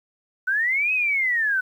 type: linear two-way sweep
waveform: sine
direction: up then down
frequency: 1480 to 2571 to 1480 Hz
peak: -19 dBFS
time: 0.47-1.61 s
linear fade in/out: 10 ms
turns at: 0.93 s
effects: 9-bit